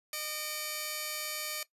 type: tone pair together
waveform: 5% pulse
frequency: 610 / 2303 Hz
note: D#5 / D7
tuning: -34 / -34 cents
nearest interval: octave + major seventh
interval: 2300 cents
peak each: -27 dBFS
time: 0.13-1.63 s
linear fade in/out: 2 ms
effects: noise-tail reverb RT60 0.1 s tail -17 dB re dry + resampled to 32000 Hz